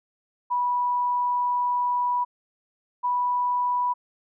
sine tone pair in turn, 980 / 983.6 Hz, B5 / B5, -14 / -7 cents, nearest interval unison, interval 7 cents, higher second, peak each -21 dBFS, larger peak neither, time 0.5-2.25 / 3.03-3.94 s, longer first, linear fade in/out 20 ms, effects none

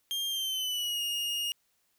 40% pulse tone with pitch glide, 3200 to 2851 Hz, G7 to F7, +35 to +35 cents, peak -29 dBFS, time 0.11-1.52 s, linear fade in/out 0 ms, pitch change -200 cents, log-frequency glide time 0.28-1.02 s, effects white hiss -73 dBFS RMS until 1.98 s

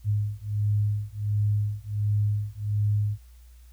sine beating tone pair, 103.5 / 104.9 Hz, G#2 / G#2, -5 / +18 cents, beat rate 1.4 Hz, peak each -26 dBFS, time 0.04-3.18 s, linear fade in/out 50 ms, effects added 60 Hz sine -47 dBFS peak until 3.72 s + white hiss -63 dBFS RMS until 3.72 s

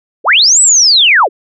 sine linear two-way sweep, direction up then down, 292.2 to 8060 to 292.2 Hz, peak -4 dBFS, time 0.24-1.29 s, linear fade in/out 50 ms, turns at 0.61 s, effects none

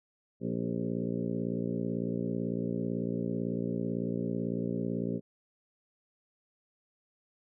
harmonic tone with a mistuned harmonic, 58 Hz, A#1, 8 cents flat, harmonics 2 / 3 / 4 / 5 / 6 / 7 / 8 / 9 / 10, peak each -40 / -35 / -35 / -39 / -44 / -39 / -45 / -43 / -51 dBFS, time 0.4-5.21 s, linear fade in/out 50 ms, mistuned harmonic 7, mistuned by -24 cents, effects none

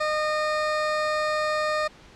20% pulse tone, 612 Hz, D#5, 29 cents flat, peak -18 dBFS, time 0-1.88 s, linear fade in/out 10 ms, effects pink hiss -50 dBFS RMS until 2.15 s + low-pass 5000 Hz 12 dB/octave

